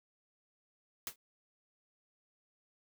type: noise with exponential decay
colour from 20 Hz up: white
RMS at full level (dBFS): -35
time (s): 1.07-1.16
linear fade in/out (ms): 2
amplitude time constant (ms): 19
effects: none